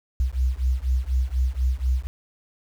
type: beating tone pair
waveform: sine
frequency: 61.74 / 65.84 Hz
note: B1 / C2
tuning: 0 / +11 cents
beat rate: 4.1 Hz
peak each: -23 dBFS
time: 0.2-2.07 s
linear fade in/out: 0 ms
effects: 8-bit